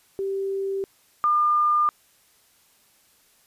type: tone pair in turn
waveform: sine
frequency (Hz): 390.1 / 1204.6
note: G4 / D6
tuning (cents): -8 / +44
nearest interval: octave + minor sixth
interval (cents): 1952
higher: second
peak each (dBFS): -24 / -17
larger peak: second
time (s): 0.19-0.84 / 1.24-1.89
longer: neither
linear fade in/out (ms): 0
effects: white hiss -60 dBFS RMS until 3.46 s + resampled to 32000 Hz